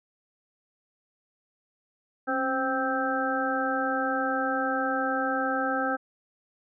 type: harmonic tone with a mistuned harmonic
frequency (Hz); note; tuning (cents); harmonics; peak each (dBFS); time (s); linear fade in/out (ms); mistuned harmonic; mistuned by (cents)
261.6; C4; 0; 1 / 2 / 3 / 5 / 6; -31 / -31 / -31 / -31 / -31; 2.27-5.97; 20; 1; +53
effects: none